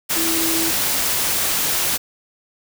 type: tone in noise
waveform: sine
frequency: 327.7 Hz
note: E4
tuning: 10 cents flat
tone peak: -23 dBFS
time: 0.15-0.71 s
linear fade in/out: 20 ms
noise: white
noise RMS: -20 dBFS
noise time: 0.09-1.98 s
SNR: -6 dB
effects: none